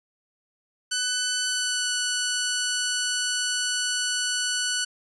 10% pulse tone with pitch glide, 1500 to 1481.9 Hz, F#6 to F#6, +23 to +2 cents, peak -15 dBFS, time 0.91-4.85 s, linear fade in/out 10 ms, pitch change -21 cents, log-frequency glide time 1.42-1.92 s, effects resampled to 24000 Hz

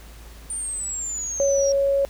sine exponential sweep, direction down, 9080 to 5588 Hz, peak -26 dBFS, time 0.5-1.72 s, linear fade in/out 2 ms
sine tone, 554.4 Hz, C#5, in tune, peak -17 dBFS, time 1.4-2.05 s, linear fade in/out 0 ms
effects added 55 Hz sine -41 dBFS peak until 2.09 s + pink hiss -48 dBFS RMS until 2.09 s

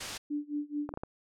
white noise, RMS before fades -36 dBFS, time 0-0.18 s, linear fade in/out 10 ms
sine tone with tremolo, 293.7 Hz, D4, in tune, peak -29 dBFS, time 0.3-0.93 s, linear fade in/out 10 ms, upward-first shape sine, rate 4.6 Hz, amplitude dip 95%
clicks, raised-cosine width 1 ms, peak -23 dBFS, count 4, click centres 0.891 / 0.939 / 0.974 / 1.035 s
effects low-pass 7000 Hz 12 dB/octave

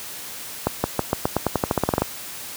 accelerating click train, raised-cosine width 1 ms, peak -4 dBFS, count 16, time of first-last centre 0.67-2.02 s, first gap 170 ms, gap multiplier 0.9, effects white hiss -35 dBFS RMS until 2.56 s + high-pass 60 Hz 12 dB/octave

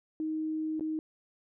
sine tone with dropouts, 313.4 Hz, D#4, 13 cents sharp, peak -30 dBFS, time 0.2-0.99 s, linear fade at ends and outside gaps 1 ms, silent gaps 0.796-0.808 s, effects none

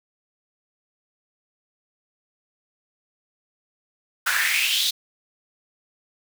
pink noise with high-pass filter sweep, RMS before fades -22 dBFS, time 4.26-4.91 s, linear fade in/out 10 ms, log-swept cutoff 1400 to 4100 Hz, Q 5.1, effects none

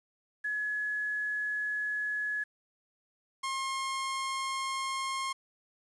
sine / sawtooth tone pair in turn, 1695 / 1070.3 Hz, G#6 / C6, +35 / +39 cents, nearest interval minor sixth, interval 796 cents, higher first, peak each -30 / -28 dBFS, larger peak second, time 0.44-2.44 / 3.43-5.33 s, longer first, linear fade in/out 10 ms, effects resampled to 24000 Hz + 10-bit

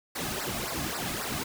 pink noise with flanger, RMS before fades -33 dBFS, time 0.15-1.44 s, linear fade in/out 10 ms, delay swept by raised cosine 0.3 to 2.2 ms, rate 3.7 Hz, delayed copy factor -0.9, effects none

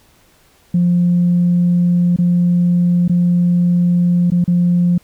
sine tone with dropouts, 175.5 Hz, F3, 9 cents sharp, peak -9 dBFS, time 0.74-4.98 s, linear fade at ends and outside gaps 5 ms, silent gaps 2.163-2.186 / 3.08-3.095 / 4.303-4.318 / 4.442-4.477 s, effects tanh soft clip ceiling -6 dBFS + pink hiss -52 dBFS RMS until 5.03 s

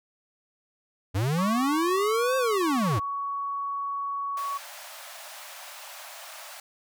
square linear two-way sweep, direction up then down, 87.31 to 530 to 87.31 Hz, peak -24 dBFS, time 1.14-3 s, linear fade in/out 20 ms, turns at 2.37 s
sine tone, 1120 Hz, C#6, 18 cents sharp, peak -28 dBFS, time 1.38-4.58 s, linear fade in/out 10 ms
pink high-pass noise, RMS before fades -43 dBFS, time 4.37-6.6 s, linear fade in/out 2 ms, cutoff 570 Hz, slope 96 dB/octave
effects none

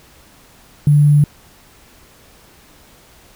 sine tone with sample-and-hold, 146.83 Hz, D3, in tune, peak -7 dBFS, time 0.87-1.24 s, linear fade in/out 2 ms, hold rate 11025 Hz, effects pink hiss -47 dBFS RMS until 3.35 s

